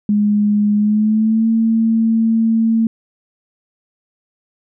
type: tone with pitch glide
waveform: sine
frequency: 207.7 to 225.2 Hz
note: G#3 to A3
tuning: 0 to +40 cents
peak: -11 dBFS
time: 0.09-2.87 s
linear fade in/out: 2 ms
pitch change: +140 cents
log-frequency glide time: 0.76-1.48 s
effects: none